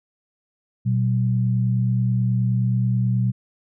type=tone pair together; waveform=sine; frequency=121.2 / 190.62 Hz; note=B2 / G3; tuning=-32 / -48 cents; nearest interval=minor sixth; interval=784 cents; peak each=-18 / -24 dBFS; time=0.85-3.32 s; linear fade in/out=20 ms; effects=none